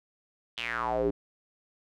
square tone with band-pass filter sweep, 58.27 Hz, A#1, in tune, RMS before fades -30 dBFS, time 0.57-1.11 s, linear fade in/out 10 ms, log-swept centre 3300 to 330 Hz, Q 5.8, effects none

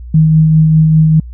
sine tone with tremolo, 157.7 Hz, D#3, 24 cents sharp, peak -3 dBFS, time 0.14-1.2 s, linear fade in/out 5 ms, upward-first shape triangle, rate 5 Hz, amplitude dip 30%, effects added 60 Hz sine -25 dBFS peak until 1.33 s

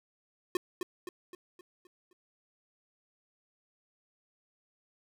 square tone with echo, 360 Hz, F#4, 47 cents flat, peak -27 dBFS, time 0.55-0.57 s, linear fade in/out 2 ms, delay 260 ms, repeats 6, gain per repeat -6 dB, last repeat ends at 2.13 s, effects none

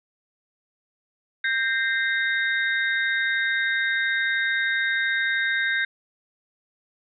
sine tone cluster, 1581 / 1848 / 2078 / 3718 Hz, G6 / A#6 / C7 / A#7, +14 / -16 / -12 / -5 cents, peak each -23 / -28 / -29 / -32 dBFS, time 1.44-5.85 s, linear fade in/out 5 ms, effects none

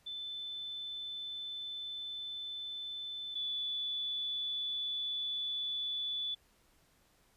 sine tone pair in turn, 3520 / 3464 Hz, A7 / A7, 0 / -28 cents, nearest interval unison, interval 28 cents, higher first, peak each -39 / -34 dBFS, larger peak second, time 0.06-3.35 / 3.35-6.35 s, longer first, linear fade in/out 10 ms, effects pink hiss -69 dBFS RMS until 7.36 s + resampled to 32000 Hz

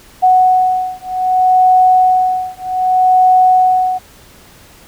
sine beating tone pair, 740 / 740.64 Hz, F#5 / F#5, 0 / +2 cents, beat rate 0.64 Hz, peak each -11 dBFS, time 0.22-3.99 s, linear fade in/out 20 ms, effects pink hiss -42 dBFS RMS until 4.87 s

